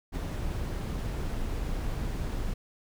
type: noise with ADSR envelope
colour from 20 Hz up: brown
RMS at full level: -30 dBFS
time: 0.12-2.54 s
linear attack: 32 ms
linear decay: 16 ms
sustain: -2 dB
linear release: 8 ms
effects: none